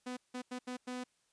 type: tone bursts at uneven times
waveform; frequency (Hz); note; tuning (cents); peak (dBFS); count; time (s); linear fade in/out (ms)
sawtooth; 250.4; B3; +24; -35; 5; 0.06-0.17 / 0.34-0.42 / 0.51-0.59 / 0.67-0.77 / 0.87-1.04; 10
effects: white hiss -75 dBFS RMS until 1.32 s + resampled to 22050 Hz